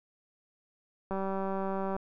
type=click train; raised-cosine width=1 ms; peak=-21 dBFS; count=166; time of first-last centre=1.11-1.965 s; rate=193 Hz; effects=none